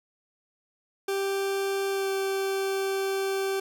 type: tone with pitch glide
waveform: 40% pulse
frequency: 392 to 388.6 Hz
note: G4 to G4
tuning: 0 to -15 cents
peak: -25 dBFS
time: 1.08-3.6 s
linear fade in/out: 5 ms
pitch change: -15 cents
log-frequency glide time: 1.9-2.09 s
effects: none